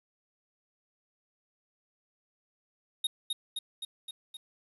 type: tone with echo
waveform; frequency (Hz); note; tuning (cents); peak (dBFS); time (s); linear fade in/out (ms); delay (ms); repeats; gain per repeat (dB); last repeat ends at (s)
square; 3729; A#7; 0; -27; 3.04-3.07; 5; 260; 5; -3; 4.37
effects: resampled to 32000 Hz + 10-bit